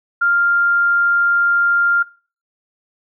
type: tone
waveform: sine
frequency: 1396.9 Hz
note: F6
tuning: in tune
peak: -12 dBFS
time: 0.21-2.03 s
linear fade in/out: 10 ms
effects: noise-tail reverb RT60 0.4 s tail -21 dB re dry